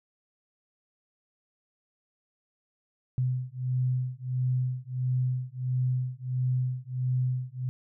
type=beating tone pair; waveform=sine; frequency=126.4 / 127.9 Hz; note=B2 / C3; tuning=+41 / -39 cents; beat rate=1.5 Hz; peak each=-29 dBFS; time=3.18-7.69 s; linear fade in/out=0 ms; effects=none